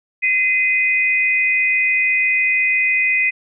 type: tone pair together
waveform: sine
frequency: 2046 / 2492 Hz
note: C7 / D#7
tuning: -39 / +2 cents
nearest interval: minor third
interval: 341 cents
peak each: -17 / -16 dBFS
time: 0.22-3.31 s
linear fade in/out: 20 ms
effects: none